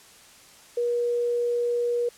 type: tone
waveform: sine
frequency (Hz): 479.3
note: A#4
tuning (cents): +48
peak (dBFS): -22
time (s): 0.77-2.09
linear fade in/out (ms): 5
effects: white hiss -51 dBFS RMS until 2.17 s + low-pass 10000 Hz 12 dB/octave